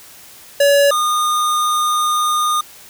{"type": "tone pair in turn", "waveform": "square", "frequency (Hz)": [567, 1221.7], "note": ["C#5", "D#6"], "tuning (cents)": [39, -32], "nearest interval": "octave + minor second", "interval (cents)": 1329, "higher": "second", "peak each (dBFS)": [-10, -15], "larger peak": "first", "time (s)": [[0.6, 0.91], [0.91, 2.61]], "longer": "second", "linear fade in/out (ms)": 5, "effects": ["white hiss -41 dBFS RMS until 2.89 s"]}